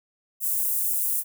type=high-pass noise; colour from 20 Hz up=white; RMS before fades=-25 dBFS; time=0.4-1.24 s; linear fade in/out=50 ms; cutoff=9200 Hz; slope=24 dB/octave; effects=none